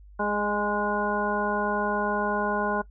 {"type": "harmonic tone with a mistuned harmonic", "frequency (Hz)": 207.4, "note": "G#3", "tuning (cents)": -2, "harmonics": [1, 2, 3, 4, 5, 7], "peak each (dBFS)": [-31, -31, -31, -31, -31, -31], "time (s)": [0.19, 2.82], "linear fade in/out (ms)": 10, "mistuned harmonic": 3, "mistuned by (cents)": -15, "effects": ["noise-tail reverb RT60 0.1 s tail -19 dB re dry", "added 50 Hz sine -46 dBFS peak until 2.9 s"]}